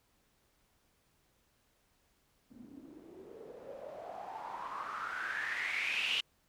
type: noise with low-pass filter sweep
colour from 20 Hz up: blue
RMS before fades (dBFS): -40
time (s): 2.5-6.21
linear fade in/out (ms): 10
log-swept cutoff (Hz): 230 to 3000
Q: 7.7
effects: pink hiss -73 dBFS RMS until 6.48 s